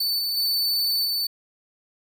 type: tone with level steps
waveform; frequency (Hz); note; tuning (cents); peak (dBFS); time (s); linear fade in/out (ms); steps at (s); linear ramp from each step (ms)
45% pulse; 4509; C#8; +29; -21 / -23 / -20 / -22; 0-1.27; 5; 0.19 / 0.37 / 1.05; 2
effects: none

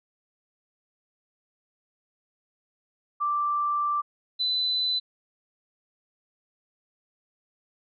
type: tone pair in turn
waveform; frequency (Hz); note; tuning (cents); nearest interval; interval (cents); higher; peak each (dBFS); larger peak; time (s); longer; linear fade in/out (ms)
sine; 1174.7 / 4008; D6 / B7; 0 / +25; octave + major sixth; 2125; second; -23; neither; 3.2-4.02 / 4.39-5; first; 20
effects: none

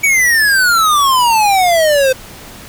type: exponential sweep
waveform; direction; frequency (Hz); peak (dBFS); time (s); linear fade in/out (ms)
square; down; 2294 to 512; -9; 0.03-2.13; 10
effects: pink hiss -34 dBFS RMS until 2.68 s

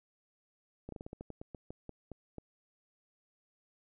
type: slowing click train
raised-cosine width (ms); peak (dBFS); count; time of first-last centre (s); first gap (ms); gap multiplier
2; -30; 14; 0.89-2.383; 33; 1.19
effects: none

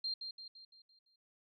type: tone with echo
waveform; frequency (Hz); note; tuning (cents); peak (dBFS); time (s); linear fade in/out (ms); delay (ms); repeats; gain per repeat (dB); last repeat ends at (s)
sine; 4186; C8; 0; -35; 0.04-0.14; 5; 170; 6; -6; 1.16
effects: none

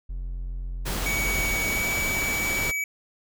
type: tone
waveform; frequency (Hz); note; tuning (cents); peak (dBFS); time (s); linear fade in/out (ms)
triangle; 43.83; F1; +7; -27; 0.09-1.62; 10
type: noise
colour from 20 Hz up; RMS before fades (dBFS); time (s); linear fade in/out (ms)
pink; -30; 0.85-2.72; 20
type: tone with pitch glide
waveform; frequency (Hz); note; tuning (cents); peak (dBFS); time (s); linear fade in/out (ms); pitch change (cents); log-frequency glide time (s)
square; 2256 to 2282; C#7 to C#7; +30 to +50; -26; 1.06-2.84; 2; +20; 1.67-1.89
effects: none

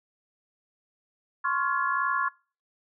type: chord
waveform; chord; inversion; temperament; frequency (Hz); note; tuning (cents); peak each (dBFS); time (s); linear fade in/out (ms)
sine; Db major seventh; third; equal with one note detuned; 1046.5 / 1108.7 / 1396.9 / 1694.2; C6 / Db6 / F6 / Ab6; 0 / 0 / 0 / +34; -30 / -28 / -30 / -31; 1.44-2.29; 10
effects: noise-tail reverb RT60 0.4 s tail -25 dB re dry

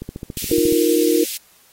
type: click train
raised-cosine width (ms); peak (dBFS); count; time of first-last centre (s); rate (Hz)
3; -16; 11; 0.02-0.724; 14.2
type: high-pass noise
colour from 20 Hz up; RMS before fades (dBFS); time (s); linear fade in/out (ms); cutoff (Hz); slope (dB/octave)
white; -27; 0.37-1.37; 0; 2400; 24
type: chord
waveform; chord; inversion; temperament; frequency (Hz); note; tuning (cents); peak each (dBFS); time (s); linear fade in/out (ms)
sine; Eb suspended second; none; just; 311.1 / 350 / 466.7; Eb4 / F4 / Bb4; 0 / +4 / +2; -18; 0.51-1.24; 5
effects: white hiss -53 dBFS RMS until 1.72 s + AAC 48 kbps

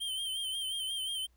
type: tone with vibrato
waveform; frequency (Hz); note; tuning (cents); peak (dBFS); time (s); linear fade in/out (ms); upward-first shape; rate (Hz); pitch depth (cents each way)
square; 3131; G7; -3; -34; 0-1.27; 20; sine; 5.6; 51
effects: added 60 Hz sine -64 dBFS peak until 1.36 s + pink hiss -75 dBFS RMS until 1.36 s

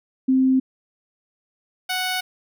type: tone pair in turn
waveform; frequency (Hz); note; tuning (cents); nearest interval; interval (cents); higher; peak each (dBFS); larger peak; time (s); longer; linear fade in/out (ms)
sine / 10% pulse; 261.6 / 739.9; C4 / F#5; 0 / 0; octave + tritone; 1800; second; -14; neither; 0.28-0.6 / 1.89-2.21; neither; 10
effects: none

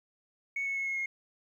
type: tone with pitch steps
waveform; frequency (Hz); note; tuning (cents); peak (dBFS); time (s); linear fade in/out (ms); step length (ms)
sine; 2217 / 2200 / 2184 / 2168 / 2151; C#7 / C#7 / C#7 / C#7 / C7; 0 / -14 / -26 / -39 / +47; -29; 0.56-1.06; 5; 100
effects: tanh soft clip ceiling -27 dBFS + 11-bit

